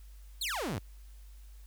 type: exponential sweep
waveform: sawtooth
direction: down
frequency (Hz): 4546 to 77.78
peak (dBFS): -29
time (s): 0.41-0.79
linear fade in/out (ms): 5
effects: added 50 Hz sine -48 dBFS peak until 1.66 s + white hiss -65 dBFS RMS until 1.66 s